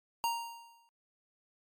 square tone with exponential decay, 932 Hz, A#5, 1 cent flat, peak -28 dBFS, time 0.24-0.89 s, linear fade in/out 0 ms, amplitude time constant 140 ms, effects MP3 96 kbps

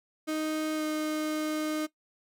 35% pulse tone with pitch glide, 311.1 to 308.1 Hz, D#4 to D#4, 0 to -17 cents, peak -27 dBFS, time 0.27-1.87 s, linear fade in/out 20 ms, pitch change -17 cents, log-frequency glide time 0.75-0.83 s, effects noise-tail reverb RT60 0.1 s tail -18 dB re dry

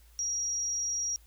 sine tone, 5690 Hz, F8, 31 cents sharp, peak -29 dBFS, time 0.19-1.16 s, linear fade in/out 0 ms, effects added 56 Hz sine -55 dBFS peak until 1.26 s + white hiss -64 dBFS RMS until 1.26 s

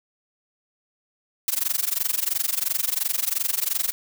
blue noise with amplitude modulation, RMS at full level -21 dBFS, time 1.48-3.92 s, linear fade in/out 0 ms, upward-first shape sine, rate 22.9 Hz, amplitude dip 95%, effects none

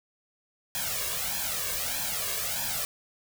white noise with flanger, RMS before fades -31 dBFS, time 0.75-2.85 s, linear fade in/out 0 ms, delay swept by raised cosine 1.2 to 1.82 ms, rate 1.6 Hz, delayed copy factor +0.9, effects none

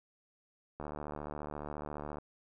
click train, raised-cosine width 1 ms, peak -27 dBFS, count 104, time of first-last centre 0.8-2.184 s, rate 74.4 Hz, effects none

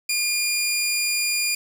15% pulse tone, 2416 Hz, D7, 48 cents sharp, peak -14 dBFS, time 0.09-1.55 s, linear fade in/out 5 ms, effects 7-bit

